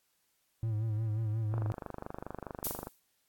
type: tone with vibrato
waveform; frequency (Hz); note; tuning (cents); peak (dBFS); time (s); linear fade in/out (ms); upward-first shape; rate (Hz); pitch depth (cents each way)
triangle; 109.4; A2; -9; -28; 0.63-1.72; 0; sine; 5.6; 62
type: click train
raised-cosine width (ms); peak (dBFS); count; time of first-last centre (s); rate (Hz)
1; -25; 34; 1.54-2.871; 24.8
type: noise with exponential decay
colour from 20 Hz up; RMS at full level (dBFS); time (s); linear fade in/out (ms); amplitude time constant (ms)
violet; -30; 2.64-3; 5; 77
effects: white hiss -75 dBFS RMS until 3.28 s + AAC 64 kbps